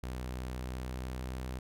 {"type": "tone with pitch glide", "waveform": "sawtooth", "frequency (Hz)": [62.9, 63.74], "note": ["B1", "C2"], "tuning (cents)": [32, -45], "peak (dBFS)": -33, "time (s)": [0.03, 1.59], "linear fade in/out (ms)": 5, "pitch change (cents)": 23, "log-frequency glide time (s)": [0.42, 1.43], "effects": []}